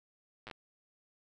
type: slowing click train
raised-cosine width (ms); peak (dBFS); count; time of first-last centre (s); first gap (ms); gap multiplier
0.3; -29; 5; 0.47-0.512; 8; 1.19
effects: none